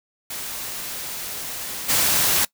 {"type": "noise with level steps", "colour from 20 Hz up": "white", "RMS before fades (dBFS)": [-31, -19], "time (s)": [0.3, 2.45], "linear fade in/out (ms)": 5, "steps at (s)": 1.88, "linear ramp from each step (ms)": 20, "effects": ["noise-tail reverb RT60 0.1 s tail -22 dB re dry"]}